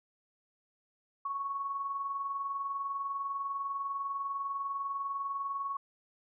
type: tone with tremolo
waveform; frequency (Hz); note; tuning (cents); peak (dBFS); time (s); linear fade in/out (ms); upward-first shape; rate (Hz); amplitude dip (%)
sine; 1108.7; C#6; 0; -31; 1.25-5.77; 5; sine; 20; 45
effects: none